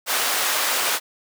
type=high-pass noise; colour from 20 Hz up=pink; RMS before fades=-22 dBFS; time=0.06-1 s; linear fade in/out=50 ms; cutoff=800 Hz; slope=12 dB/octave; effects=none